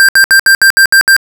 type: tone bursts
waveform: square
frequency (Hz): 1580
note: G6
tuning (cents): +13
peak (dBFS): -3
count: 8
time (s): 0-1.165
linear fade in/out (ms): 0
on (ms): 87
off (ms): 67
effects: none